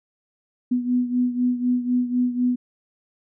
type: beating tone pair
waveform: sine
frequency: 246.5 / 250.5 Hz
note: B3 / B3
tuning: -3 / +25 cents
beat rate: 4 Hz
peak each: -20 / -25 dBFS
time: 0.71-2.56 s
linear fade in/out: 10 ms
effects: none